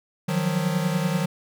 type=tone cluster; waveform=square; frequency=154.3 / 174.8 / 185.1 Hz; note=D#3 / F3 / F#3; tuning=-14 / +2 / +1 cents; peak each=-27 dBFS; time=0.28-1.26 s; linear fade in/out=10 ms; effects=none